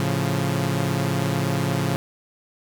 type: chord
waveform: sawtooth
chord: A augmented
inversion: none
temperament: equal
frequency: 110 / 138.59 / 174.61 Hz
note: A2 / C#3 / E#3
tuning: 0 / 0 / 0 cents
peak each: -23 / -20 / -22 dBFS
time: 0-1.96 s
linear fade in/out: 0 ms
effects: none